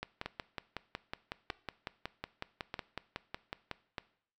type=two click trains; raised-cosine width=0.3 ms; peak=-21 / -21 dBFS; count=21 / 4; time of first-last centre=0.03-3.713 / 0.26-3.982 s; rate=5.43 / 0.806 Hz; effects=noise-tail reverb RT60 0.6 s tail -19 dB re dry